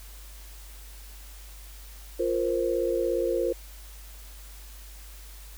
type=chord; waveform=sine; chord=F suspended fourth; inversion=none; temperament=equal; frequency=349.2 / 466.2 / 523.3 Hz; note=F4 / Bb4 / C5; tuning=0 / 0 / 0 cents; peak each=-28 dBFS; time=2.19-3.53 s; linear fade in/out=10 ms; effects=added 50 Hz sine -43 dBFS peak until 5.57 s + white hiss -50 dBFS RMS until 5.57 s